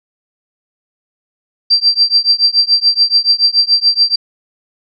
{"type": "tone with tremolo", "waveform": "sine", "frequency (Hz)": 4706, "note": "D8", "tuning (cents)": 3, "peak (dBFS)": -4, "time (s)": [1.7, 4.16], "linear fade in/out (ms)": 10, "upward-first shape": "triangle", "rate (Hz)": 7, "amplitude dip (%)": 100, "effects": []}